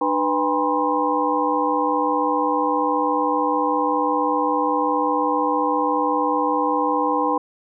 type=tone cluster; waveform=sine; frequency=300.9 / 494.5 / 808 / 973 / 1053 Hz; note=D4 / B4 / G#5 / B5 / C6; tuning=+42 / +2 / -48 / -26 / +11 cents; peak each=-24 dBFS; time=0.01-7.38 s; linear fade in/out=5 ms; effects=none